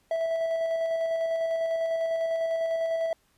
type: tone with tremolo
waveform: triangle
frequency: 657 Hz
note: E5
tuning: 6 cents flat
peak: -22 dBFS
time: 0.11-3.13 s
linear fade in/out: 2 ms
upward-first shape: square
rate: 10 Hz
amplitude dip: 25%
effects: pink hiss -67 dBFS RMS until 3.37 s + resampled to 32000 Hz